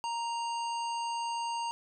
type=harmonic tone with a mistuned harmonic; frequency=932.3 Hz; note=A#5; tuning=in tune; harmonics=1 / 3 / 5 / 7 / 9; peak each=-32 / -42 / -46 / -49 / -51 dBFS; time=0.04-1.71 s; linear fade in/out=0 ms; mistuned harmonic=7; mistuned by=-28 cents; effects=none